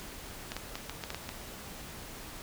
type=clicks; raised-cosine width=0.2 ms; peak=-19 dBFS; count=8; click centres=0.519 / 0.566 / 0.755 / 0.896 / 1.038 / 1.104 / 1.146 / 1.291 s; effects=pink hiss -45 dBFS RMS until 2.42 s